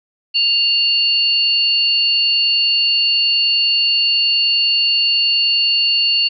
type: tone pair together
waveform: sine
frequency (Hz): 2794 / 4435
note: F7 / C#8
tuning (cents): 0 / 0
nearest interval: minor sixth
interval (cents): 800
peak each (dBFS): -15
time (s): 0.34-6.29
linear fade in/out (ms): 20
effects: none